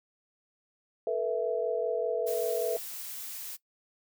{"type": "chord", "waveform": "sine", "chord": "A suspended second", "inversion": "none", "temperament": "equal with one note detuned", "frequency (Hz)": [440, 485.1, 659.3], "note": ["A4", "B4", "E5"], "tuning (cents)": [0, -31, 0], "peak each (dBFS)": [-31, -31, -31], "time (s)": [1.07, 2.77], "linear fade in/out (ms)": 2}
{"type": "noise", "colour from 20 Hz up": "blue", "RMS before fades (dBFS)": -40, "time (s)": [2.26, 3.57], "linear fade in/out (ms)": 20}
{"effects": ["noise-tail reverb RT60 0.1 s tail -19 dB re dry"]}